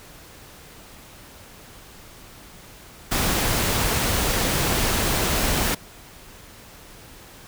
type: noise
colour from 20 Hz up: pink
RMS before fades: -22 dBFS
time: 3.11-5.75 s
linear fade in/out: 10 ms
effects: pink hiss -45 dBFS RMS until 7.47 s